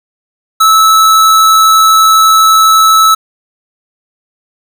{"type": "tone", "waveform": "square", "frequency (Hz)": 1306, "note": "E6", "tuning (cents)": -17, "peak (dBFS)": -4, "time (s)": [0.6, 3.15], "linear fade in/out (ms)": 10, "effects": []}